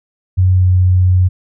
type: tone with pitch glide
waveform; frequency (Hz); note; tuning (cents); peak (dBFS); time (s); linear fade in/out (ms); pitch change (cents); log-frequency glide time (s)
sine; 92.4 to 91.5; F#2 to F#2; -2 to -19; -7; 0.37-1.29; 20; -17; 0.53-0.66
effects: none